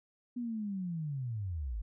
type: linear sweep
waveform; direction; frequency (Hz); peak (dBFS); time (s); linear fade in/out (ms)
sine; down; 247.8 to 46.24; -34; 0.36-1.82; 10
effects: none